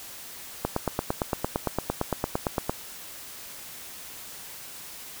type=click train; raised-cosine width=1 ms; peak=-10 dBFS; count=19; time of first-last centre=0.65-2.695 s; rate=8.8 Hz; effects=white hiss -42 dBFS RMS until 5.2 s